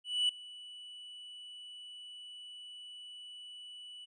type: tone with ADSR envelope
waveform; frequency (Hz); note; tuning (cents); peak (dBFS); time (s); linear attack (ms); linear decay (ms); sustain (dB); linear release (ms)
triangle; 2960; F#7; 0; -24; 0.04-4.06; 250; 4; -21; 23
effects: resampled to 24000 Hz